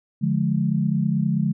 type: chord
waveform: sine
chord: D diminished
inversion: none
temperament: just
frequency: 146.83 / 176.2 / 211.4 Hz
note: D3 / F3 / Ab3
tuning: 0 / +16 / +31 cents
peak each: -23 dBFS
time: 0.21-1.53 s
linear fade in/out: 20 ms
effects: none